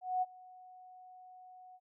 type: tone with ADSR envelope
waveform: sine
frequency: 737 Hz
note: F#5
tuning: 7 cents flat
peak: -28 dBFS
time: 0.01-1.8 s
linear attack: 210 ms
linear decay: 31 ms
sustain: -24 dB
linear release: 51 ms
effects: none